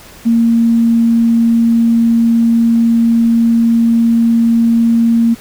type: tone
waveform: sine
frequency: 230.9 Hz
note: A#3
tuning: 16 cents flat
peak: -7 dBFS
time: 0.25-5.35 s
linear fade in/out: 20 ms
effects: pink hiss -37 dBFS RMS until 5.4 s